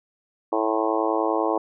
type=harmonic tone with a mistuned harmonic; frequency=110 Hz; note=A2; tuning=in tune; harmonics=3 / 4 / 5 / 6 / 7 / 8 / 9 / 10; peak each=-26 / -27 / -28 / -29 / -29 / -30 / -31 / -31 dBFS; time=0.52-1.58 s; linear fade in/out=5 ms; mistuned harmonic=10; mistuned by=-31 cents; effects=none